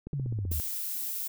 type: click train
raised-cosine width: 3 ms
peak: -26 dBFS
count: 8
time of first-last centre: 0.07-0.516 s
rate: 15.7 Hz
type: linear sweep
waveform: sine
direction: down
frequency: 146.83 to 69.3 Hz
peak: -29 dBFS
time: 0.13-0.6 s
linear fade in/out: 0 ms
type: noise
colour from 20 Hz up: violet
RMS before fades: -34 dBFS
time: 0.51-1.28 s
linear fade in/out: 10 ms
effects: none